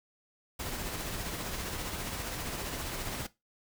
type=noise with tremolo; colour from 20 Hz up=pink; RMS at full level=-36 dBFS; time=0.59-3.27 s; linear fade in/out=10 ms; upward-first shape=sine; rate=15 Hz; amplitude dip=30%; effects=noise-tail reverb RT60 0.2 s tail -17 dB re dry